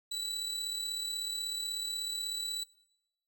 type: tone with amplitude modulation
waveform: 35% pulse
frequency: 3951 Hz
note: B7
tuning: in tune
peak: -30 dBFS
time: 0.11-2.64 s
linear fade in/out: 10 ms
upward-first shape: sine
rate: 36.3 Hz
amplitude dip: 40%
effects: noise-tail reverb RT60 0.8 s tail -21 dB re dry